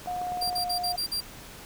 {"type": "click train", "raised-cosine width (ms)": 1, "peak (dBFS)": -27, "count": 11, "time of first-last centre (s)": [0.06, 0.581], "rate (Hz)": 19.2}
{"type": "tone with pitch glide", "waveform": "sine", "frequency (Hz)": [720, 713.8], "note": ["F#5", "F5"], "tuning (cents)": [-47, 38], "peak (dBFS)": -29, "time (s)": [0.07, 0.96], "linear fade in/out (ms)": 5, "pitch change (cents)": -15, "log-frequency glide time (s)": [0.53, 0.65]}
{"type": "tone bursts", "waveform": "40% pulse", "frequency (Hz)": 4738, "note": "D8", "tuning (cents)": 14, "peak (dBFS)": -26, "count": 6, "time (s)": [0.41, 1.208], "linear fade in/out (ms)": 10, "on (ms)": 93, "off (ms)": 48}
{"effects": ["pink hiss -45 dBFS RMS until 1.65 s"]}